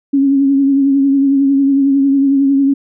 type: tone with vibrato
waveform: sine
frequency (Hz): 275.4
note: C#4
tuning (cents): -11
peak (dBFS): -8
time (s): 0.13-2.74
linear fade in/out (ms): 10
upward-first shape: triangle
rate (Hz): 11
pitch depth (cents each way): 42
effects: none